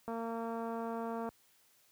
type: click train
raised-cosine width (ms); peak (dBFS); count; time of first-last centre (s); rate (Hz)
1; -27; 278; 0.08-1.29; 229
effects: white hiss -68 dBFS RMS until 1.91 s + high-pass 60 Hz 12 dB/octave